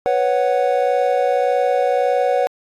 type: chord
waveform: triangle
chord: B suspended second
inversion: none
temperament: just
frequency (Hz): 493.9 / 555.6 / 740.8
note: B4 / C#5 / F#5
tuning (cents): 0 / +4 / +2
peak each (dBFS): -17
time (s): 0.06-2.47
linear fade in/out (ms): 0
effects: AAC 48 kbps